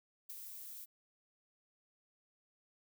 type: noise with ADSR envelope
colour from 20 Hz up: violet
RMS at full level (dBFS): -45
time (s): 0.29-0.86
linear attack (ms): 10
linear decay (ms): 29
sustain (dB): -4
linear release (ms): 26
effects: none